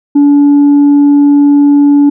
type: tone with tanh clipping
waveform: sine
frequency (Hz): 287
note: D4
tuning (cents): -40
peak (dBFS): -3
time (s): 0.15-2.1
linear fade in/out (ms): 10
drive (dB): 1
effects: none